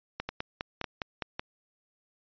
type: two click trains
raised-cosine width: 0.3 ms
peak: -16 / -17 dBFS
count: 6 / 3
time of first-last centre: 0.2-1.222 / 0.29-1.395 s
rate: 4.89 / 1.81 Hz
effects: resampled to 11025 Hz